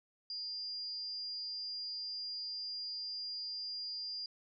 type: tone with amplitude modulation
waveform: sine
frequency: 4800 Hz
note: D8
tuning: 37 cents sharp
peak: -37 dBFS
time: 0.3-4.26 s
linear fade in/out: 2 ms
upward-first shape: sine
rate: 298 Hz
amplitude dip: 40%
effects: none